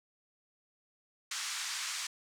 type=band-pass noise; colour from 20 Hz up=white; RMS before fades=-38 dBFS; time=1.31-2.07 s; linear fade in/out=5 ms; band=1100 to 7700 Hz; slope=24 dB/octave; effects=none